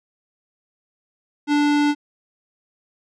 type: tone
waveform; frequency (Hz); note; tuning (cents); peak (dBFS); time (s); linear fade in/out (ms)
square; 292.8; D4; -5; -16; 1.47-1.95; 50
effects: low-pass 5000 Hz 12 dB/octave